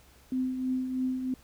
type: tone with tremolo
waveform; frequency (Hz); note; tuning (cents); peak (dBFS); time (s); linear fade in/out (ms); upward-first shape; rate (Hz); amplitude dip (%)
sine; 257.4; C4; -28; -25; 0.32-1.34; 2; triangle; 3.1; 55
effects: added 66 Hz sine -59 dBFS peak until 1.43 s + pink hiss -59 dBFS RMS until 1.43 s